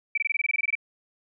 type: tone bursts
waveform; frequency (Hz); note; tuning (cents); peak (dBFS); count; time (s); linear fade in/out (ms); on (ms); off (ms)
sine; 2317; D7; -24; -21; 13; 0.15-0.753; 5; 27; 21
effects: none